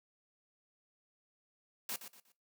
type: noise with echo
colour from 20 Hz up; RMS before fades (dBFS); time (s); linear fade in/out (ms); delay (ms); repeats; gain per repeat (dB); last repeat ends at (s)
white; -39; 1.89-1.96; 2; 120; 3; -10; 2.32
effects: noise-tail reverb RT60 0.2 s tail -17 dB re dry + high-pass 150 Hz 12 dB/octave